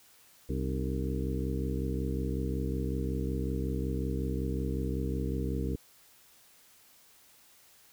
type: harmonic tone with a mistuned harmonic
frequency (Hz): 65.41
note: C2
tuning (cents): 0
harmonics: 1 / 2 / 3 / 4 / 5 / 6 / 7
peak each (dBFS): -33 / -36 / -38 / -39 / -40 / -41 / -41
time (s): 0.49-5.76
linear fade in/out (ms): 5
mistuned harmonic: 5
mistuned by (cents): -90
effects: white hiss -60 dBFS RMS until 7.92 s